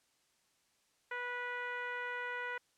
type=tone with low-pass filter; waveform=10% pulse; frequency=490.1 Hz; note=B4; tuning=13 cents flat; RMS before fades=-40 dBFS; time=1.11-2.58 s; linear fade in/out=5 ms; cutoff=1800 Hz; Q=2.3; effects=white hiss -74 dBFS RMS until 2.77 s + low-pass 9000 Hz 12 dB/octave